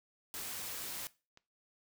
white noise, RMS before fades -42 dBFS, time 0.34-1.07 s, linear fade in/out 0 ms
click, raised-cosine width 0.2 ms, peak -38 dBFS, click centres 1.374 s
effects noise-tail reverb RT60 0.3 s tail -19 dB re dry

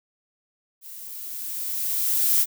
violet noise with level ramp, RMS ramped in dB -41 to -18 dBFS, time 0.81-2.46 s, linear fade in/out 50 ms, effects none

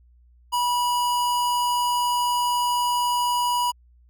square tone, 974 Hz, B5, 24 cents flat, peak -21 dBFS, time 0.52-3.72 s, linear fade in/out 20 ms, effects added 60 Hz sine -52 dBFS peak until 4.09 s

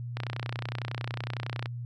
click train, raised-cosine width 0.3 ms, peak -18 dBFS, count 47, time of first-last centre 0.17-1.659 s, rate 30.9 Hz, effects added 120 Hz sine -34 dBFS peak until 1.85 s

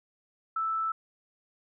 sine tone, 1318.5 Hz, E6, in tune, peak -27 dBFS, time 0.56-0.92 s, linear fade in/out 5 ms, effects none

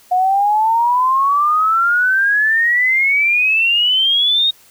sine exponential sweep, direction up, 720 to 3754 Hz, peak -11 dBFS, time 0.11-4.51 s, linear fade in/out 10 ms, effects white hiss -48 dBFS RMS until 4.7 s

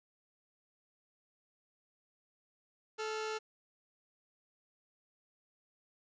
sawtooth tone pair together, 434.7 / 1377 Hz, A4 / F6, -21 / -25 cents, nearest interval octave + minor sixth, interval 1996 cents, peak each -33 / -40 dBFS, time 2.98-3.39 s, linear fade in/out 20 ms, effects resampled to 16000 Hz + 11-bit

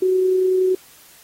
sine tone with amplitude modulation, 372.4 Hz, F#4, 11 cents sharp, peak -13 dBFS, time 0.02-0.75 s, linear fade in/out 5 ms, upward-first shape sine, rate 30.5 Hz, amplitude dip 25%, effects white hiss -48 dBFS RMS until 1.23 s + AAC 48 kbps

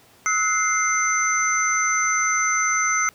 sine tone cluster, 1286 / 1470 / 2092 / 6110 Hz, E6 / F#6 / C7 / G8, -43 / -12 / -1 / -45 cents, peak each -23 / -28 / -23 / -23 dBFS, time 0.26-3.09 s, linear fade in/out 0 ms, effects pink hiss -53 dBFS RMS until 3.14 s + high-pass 100 Hz 12 dB/octave

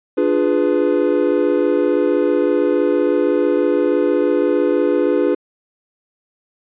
triangle chord, D diminished seventh, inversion none, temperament equal with one note detuned, 293.7 / 349.2 / 415.3 / 498.8 Hz, D4 / F4 / Ab4 / Cb5, 0 / 0 / 0 / +17 cents, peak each -17 dBFS, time 0.17-5.35 s, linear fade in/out 10 ms, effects resampled to 8000 Hz

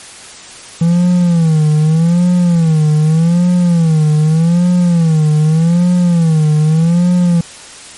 triangle tone with vibrato, 164.81 Hz, E3, in tune, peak -5 dBFS, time 0.81-7.41 s, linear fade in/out 5 ms, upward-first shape sine, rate 0.83 Hz, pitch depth 140 cents each way, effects white hiss -33 dBFS RMS until 7.97 s + MP3 48 kbps

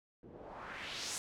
white noise with low-pass filter sweep, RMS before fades -45 dBFS, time 0.23-1.18 s, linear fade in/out 0 ms, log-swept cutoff 300 to 8600 Hz, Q 1.9, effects none

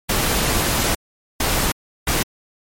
pink noise bursts at uneven times, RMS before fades -19 dBFS, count 3, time 0.09-0.95 / 1.4-1.72 / 2.07-2.23 s, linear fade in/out 5 ms, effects MP3 64 kbps

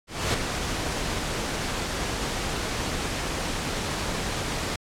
pink noise with ADSR envelope, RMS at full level -23 dBFS, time 0.07-4.76 s, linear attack 270 ms, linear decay 5 ms, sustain -6 dB, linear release 5 ms, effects low-pass 8000 Hz 12 dB/octave + AAC 64 kbps

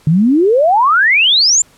sine exponential sweep, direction up, 146.83 to 7430 Hz, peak -7 dBFS, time 0.07-1.62 s, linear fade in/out 2 ms, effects pink hiss -48 dBFS RMS until 1.77 s + low-pass 12000 Hz 12 dB/octave

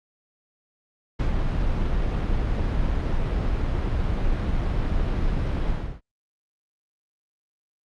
brown noise with ADSR envelope, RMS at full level -21 dBFS, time 1.19-6.01 s, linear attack 12 ms, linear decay 28 ms, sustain -2 dB, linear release 320 ms, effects low-pass 4000 Hz 12 dB/octave + Opus 48 kbps

